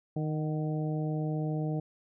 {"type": "harmonic tone with a mistuned harmonic", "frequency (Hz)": 154.6, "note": "D#3", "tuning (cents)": -11, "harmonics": [1, 2, 3, 4, 5], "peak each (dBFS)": [-30, -36, -40, -42, -44], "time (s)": [0.16, 1.8], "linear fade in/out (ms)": 5, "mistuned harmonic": 5, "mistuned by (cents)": -39, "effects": []}